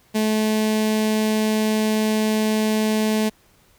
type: tone with notch filter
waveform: sawtooth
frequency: 216.3 Hz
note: A3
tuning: 29 cents flat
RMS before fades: -20 dBFS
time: 0.14-3.3 s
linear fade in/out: 20 ms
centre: 1300 Hz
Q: 1.7
effects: pink hiss -57 dBFS RMS until 3.78 s